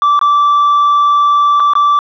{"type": "tone with dropouts", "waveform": "sine", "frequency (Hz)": 1164, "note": "D6", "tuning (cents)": -16, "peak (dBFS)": -4, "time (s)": [0.02, 1.99], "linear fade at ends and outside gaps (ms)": 1, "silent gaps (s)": [[0.192, 0.213], [1.598, 1.602], [1.735, 1.753]], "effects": ["tanh soft clip ceiling -6 dBFS"]}